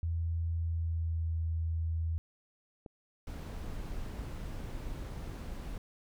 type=tone with pitch glide; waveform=sine; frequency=83.1 to 81.72 Hz; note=E2 to E2; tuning=+15 to -14 cents; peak=-30 dBFS; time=0.03-2.18 s; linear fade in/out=0 ms; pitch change=-29 cents; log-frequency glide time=0.57-1.31 s
type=click; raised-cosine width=2 ms; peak=-32 dBFS; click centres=2.862 s
type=noise; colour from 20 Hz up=brown; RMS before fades=-40 dBFS; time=3.27-5.78 s; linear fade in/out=2 ms
effects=none